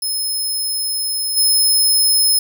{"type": "tone with level steps", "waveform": "15% pulse", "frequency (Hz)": 5170, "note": "E8", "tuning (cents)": -34, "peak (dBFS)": [-13, -6], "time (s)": [0.02, 2.39], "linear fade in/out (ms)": 5, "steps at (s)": 1.36, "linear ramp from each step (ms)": 20, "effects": []}